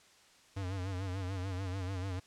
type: tone with vibrato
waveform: square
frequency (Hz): 94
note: F#2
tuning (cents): +28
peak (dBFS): -36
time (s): 0.56-2.2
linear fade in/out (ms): 10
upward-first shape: sine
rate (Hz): 6.8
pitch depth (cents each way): 82
effects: white hiss -62 dBFS RMS until 2.26 s + low-pass 7000 Hz 12 dB/octave